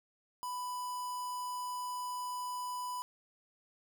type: tone with notch filter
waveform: square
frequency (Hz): 993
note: B5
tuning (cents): +9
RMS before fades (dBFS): -39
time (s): 0.43-3.02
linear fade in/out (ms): 0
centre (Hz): 2500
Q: 0.98
effects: none